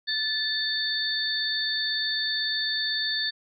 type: tone cluster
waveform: sine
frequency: 1746 / 3612 / 4464 Hz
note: A6 / A7 / C#8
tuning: -14 / +45 / +11 cents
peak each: -30 / -30 / -28 dBFS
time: 0.07-3.31 s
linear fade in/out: 20 ms
effects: none